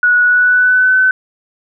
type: tone with pitch glide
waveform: sine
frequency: 1464 to 1516.5 Hz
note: F#6 to F#6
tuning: -19 to +42 cents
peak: -7 dBFS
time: 0.03-1.11 s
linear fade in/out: 2 ms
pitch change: +61 cents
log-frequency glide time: 0.22-0.97 s
effects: none